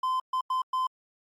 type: tone bursts at uneven times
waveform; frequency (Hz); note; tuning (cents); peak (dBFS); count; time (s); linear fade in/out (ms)
triangle; 1030; C6; -28; -23; 4; 0.03-0.2 / 0.33-0.41 / 0.5-0.62 / 0.73-0.87; 5
effects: Opus 48 kbps